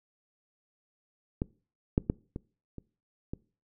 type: clicks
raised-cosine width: 3 ms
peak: -16 / -10 / -13 / -23 / -28 / -22 dBFS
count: 6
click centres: 1.419 / 1.979 / 2.099 / 2.361 / 2.783 / 3.335 s
effects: noise-tail reverb RT60 0.4 s tail -23 dB re dry